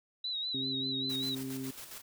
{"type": "tone with vibrato", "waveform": "sine", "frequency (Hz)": 3890, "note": "B7", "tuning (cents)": -27, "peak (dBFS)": -33, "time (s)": [0.24, 1.35], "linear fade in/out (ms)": 5, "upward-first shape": "sine", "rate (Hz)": 5.1, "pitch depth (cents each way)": 67}
{"type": "harmonic tone", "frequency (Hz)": 132.6, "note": "C3", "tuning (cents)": 23, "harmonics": [1, 2, 3], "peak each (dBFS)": [-44, -37, -46], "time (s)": [0.54, 1.71], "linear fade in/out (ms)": 5}
{"type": "noise with tremolo", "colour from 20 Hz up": "white", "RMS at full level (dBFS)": -45, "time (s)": [1.09, 2.02], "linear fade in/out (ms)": 10, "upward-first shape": "square", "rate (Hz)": 7.3, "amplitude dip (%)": 50}
{"effects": []}